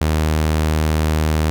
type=tone; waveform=sawtooth; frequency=77.78 Hz; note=D#2; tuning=in tune; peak=-11 dBFS; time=0.01-1.5 s; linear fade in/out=0 ms; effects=none